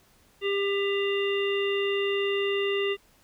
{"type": "harmonic tone", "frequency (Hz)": 398.4, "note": "G4", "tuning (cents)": 28, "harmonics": [1, 3, 5, 7, 9], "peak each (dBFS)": [-25, -38, -34, -32, -41], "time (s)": [0.41, 2.97], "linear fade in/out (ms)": 50, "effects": ["pink hiss -61 dBFS RMS until 3.23 s"]}